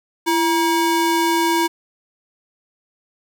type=ring-modulated tone; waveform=square; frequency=644 Hz; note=E5; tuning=41 cents flat; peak=-13 dBFS; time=0.26-1.68 s; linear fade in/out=20 ms; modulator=307 Hz; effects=none